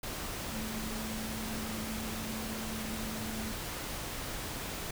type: tone in noise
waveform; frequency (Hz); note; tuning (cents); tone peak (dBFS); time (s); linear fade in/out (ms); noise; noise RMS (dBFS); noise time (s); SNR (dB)
sine; 220; A3; 0; -39; 0.52-3.52; 5; pink; -39; 0.03-4.91; -3
effects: none